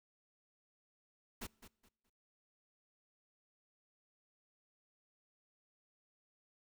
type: noise with echo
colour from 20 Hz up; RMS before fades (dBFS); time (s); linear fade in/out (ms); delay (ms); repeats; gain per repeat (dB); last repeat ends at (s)
pink; -44; 1.41-1.47; 10; 210; 3; -12; 2.1
effects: noise-tail reverb RT60 0.9 s tail -25 dB re dry